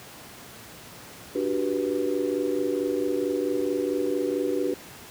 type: chord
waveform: sine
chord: G major seventh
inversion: second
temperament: just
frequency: 294 / 367.5 / 392 / 490 Hz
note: D4 / F#4 / G4 / B4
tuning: +2 / -12 / 0 / -14 cents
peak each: -29 dBFS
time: 1.35-4.74 s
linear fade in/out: 5 ms
effects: pink hiss -44 dBFS RMS until 5.1 s + high-pass 100 Hz 12 dB/octave